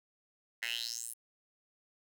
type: tone with high-pass filter sweep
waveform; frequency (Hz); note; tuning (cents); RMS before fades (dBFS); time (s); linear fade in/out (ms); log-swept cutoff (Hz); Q
10% pulse; 116.9; A#2; +5; -39; 0.62-1.14; 10; 2000 to 11000; 5.4
effects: none